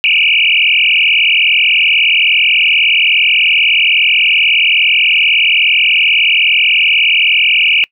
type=tone with frequency modulation; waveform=sine; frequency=2605 Hz; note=E7; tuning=21 cents flat; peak=-7 dBFS; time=0.04-7.84 s; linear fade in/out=0 ms; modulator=41.2 Hz; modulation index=7.9; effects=noise-tail reverb RT60 0.1 s tail -25 dB re dry